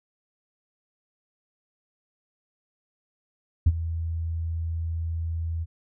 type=tone with ADSR envelope; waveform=sine; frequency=82.41 Hz; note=E2; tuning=in tune; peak=-10 dBFS; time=3.66-5.66 s; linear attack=9 ms; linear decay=44 ms; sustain=-16 dB; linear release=36 ms; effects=tanh soft clip ceiling -12 dBFS